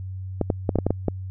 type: clicks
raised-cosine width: 2 ms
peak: -7 dBFS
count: 8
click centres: 0.413 / 0.502 / 0.692 / 0.757 / 0.787 / 0.866 / 0.906 / 1.083 s
effects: added 94 Hz sine -30 dBFS peak until 1.3 s